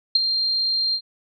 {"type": "tone with ADSR envelope", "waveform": "sine", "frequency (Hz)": 4186, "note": "C8", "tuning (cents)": 0, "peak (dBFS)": -10, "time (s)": [0.15, 1.01], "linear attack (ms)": 6, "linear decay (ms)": 16, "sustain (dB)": -9, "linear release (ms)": 70, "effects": []}